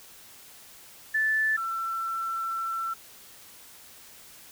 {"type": "tone pair in turn", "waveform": "sine", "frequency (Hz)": [1752, 1343.1], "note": ["A6", "E6"], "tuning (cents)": [-8, 32], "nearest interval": "perfect fourth", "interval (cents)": 460, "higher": "first", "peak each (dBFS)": [-22, -28], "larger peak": "first", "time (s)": [[1.14, 1.57], [1.57, 2.94]], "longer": "second", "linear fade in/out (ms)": 10, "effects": ["white hiss -50 dBFS RMS until 4.51 s"]}